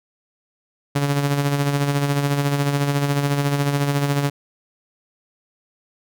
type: tone with tremolo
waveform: sawtooth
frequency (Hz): 142.1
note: C#3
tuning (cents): +43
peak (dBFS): -12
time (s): 0.95-4.3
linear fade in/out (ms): 10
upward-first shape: sine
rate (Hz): 14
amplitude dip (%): 50
effects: none